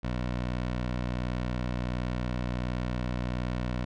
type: tone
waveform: 15% pulse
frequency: 61.4 Hz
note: B1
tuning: 9 cents flat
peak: -23 dBFS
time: 0.03-3.85 s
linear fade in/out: 10 ms
effects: low-pass 4000 Hz 12 dB/octave